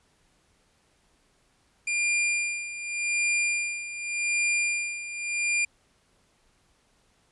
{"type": "tone with tremolo", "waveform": "45% pulse", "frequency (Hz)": 2400, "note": "D7", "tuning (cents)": 37, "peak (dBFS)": -22, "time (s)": [1.87, 5.65], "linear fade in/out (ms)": 5, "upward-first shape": "sine", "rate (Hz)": 0.86, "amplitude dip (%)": 75, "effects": ["pink hiss -66 dBFS RMS until 7.31 s", "resampled to 24000 Hz"]}